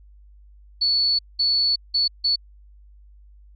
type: tone bursts at uneven times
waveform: sine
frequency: 4435 Hz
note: C#8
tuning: in tune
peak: -17 dBFS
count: 4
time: 0.81-1.19 / 1.39-1.76 / 1.94-2.08 / 2.24-2.36 s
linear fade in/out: 10 ms
effects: added 50 Hz sine -46 dBFS peak until 3.55 s